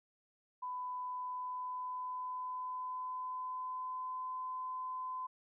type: tone with pitch glide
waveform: sine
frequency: 1000 to 1020.4 Hz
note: B5 to C6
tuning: +21 to -44 cents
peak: -38 dBFS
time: 0.62-5.27 s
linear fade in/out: 10 ms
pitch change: +35 cents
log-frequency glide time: 1.01-4.31 s
effects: none